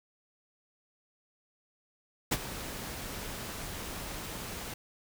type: noise with ADSR envelope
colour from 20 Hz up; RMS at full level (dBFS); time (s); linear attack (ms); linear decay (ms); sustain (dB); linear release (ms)
pink; -26; 2.31-4.74; 14; 40; -14; 4
effects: none